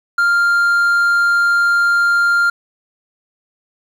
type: tone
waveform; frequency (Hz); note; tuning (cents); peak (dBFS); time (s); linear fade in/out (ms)
triangle; 1396.9; F6; 0; -9; 0.18-2.5; 5
effects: 8-bit